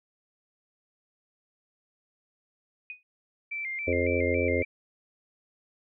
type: tone with exponential decay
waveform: sine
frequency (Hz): 2488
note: D#7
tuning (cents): -1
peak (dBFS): -33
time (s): 2.9-3.03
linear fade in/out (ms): 1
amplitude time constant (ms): 28
type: tone with vibrato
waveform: sine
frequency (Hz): 2217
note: C#7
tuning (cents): 0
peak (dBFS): -31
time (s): 3.51-4.65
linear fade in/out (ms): 10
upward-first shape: square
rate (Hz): 3.6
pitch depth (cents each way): 87
type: harmonic tone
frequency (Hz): 87.31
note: F2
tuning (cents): 0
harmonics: 1 / 3 / 4 / 5 / 6 / 7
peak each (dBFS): -31 / -32 / -32 / -30 / -29 / -34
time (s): 3.87-4.63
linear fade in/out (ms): 10
effects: none